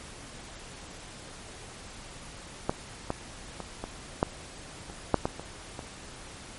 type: clicks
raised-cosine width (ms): 1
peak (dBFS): -11 / -14 / -21 / -19 / -8 / -30 / -6 / -12 / -23 / -23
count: 10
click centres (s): 2.695 / 3.104 / 3.603 / 3.84 / 4.229 / 4.899 / 5.143 / 5.255 / 5.396 / 5.792
effects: pink hiss -45 dBFS RMS until 6.58 s + MP3 48 kbps